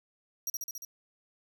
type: tone with echo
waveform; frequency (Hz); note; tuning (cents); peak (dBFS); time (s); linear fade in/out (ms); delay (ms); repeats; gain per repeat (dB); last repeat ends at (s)
sawtooth; 5740; F8; +47; -28; 0.47-0.5; 2; 70; 5; -2; 0.85
effects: none